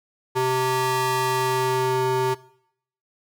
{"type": "ring-modulated tone", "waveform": "35% pulse", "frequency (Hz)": 258.5, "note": "C4", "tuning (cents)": -21, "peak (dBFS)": -15, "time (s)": [0.35, 2.35], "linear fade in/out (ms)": 20, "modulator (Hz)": 646, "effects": ["noise-tail reverb RT60 0.7 s tail -20 dB re dry"]}